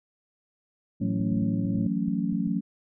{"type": "chord", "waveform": "sine", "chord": "F# minor seventh", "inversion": "third", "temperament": "just", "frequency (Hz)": [166.5, 185, 222, 277.5], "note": ["E3", "F#3", "A3", "C#4"], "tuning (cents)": [18, 0, 16, 2], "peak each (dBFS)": [-33, -28, -29, -31], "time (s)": [1, 2.61], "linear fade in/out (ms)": 20}
{"type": "harmonic tone", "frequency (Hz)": 110, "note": "A2", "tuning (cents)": 0, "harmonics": [1, 2, 3, 5], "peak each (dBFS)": [-31, -37, -41, -45], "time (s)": [1.01, 1.87], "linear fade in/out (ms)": 5}
{"type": "clicks", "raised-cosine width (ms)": 5, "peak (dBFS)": -31, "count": 10, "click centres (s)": [1.203, 1.325, 1.369, 1.422, 1.654, 1.754, 1.785, 2.083, 2.326, 2.474]}
{"effects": []}